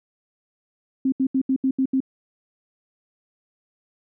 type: tone bursts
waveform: sine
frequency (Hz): 264.7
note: C4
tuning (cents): +20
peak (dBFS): -17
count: 7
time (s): 1.05-2.004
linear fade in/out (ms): 5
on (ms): 72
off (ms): 75
effects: none